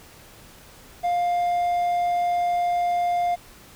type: tone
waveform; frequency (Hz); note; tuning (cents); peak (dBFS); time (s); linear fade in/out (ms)
triangle; 703; F5; +11; -18; 1.03-3.36; 20
effects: pink hiss -48 dBFS RMS until 3.75 s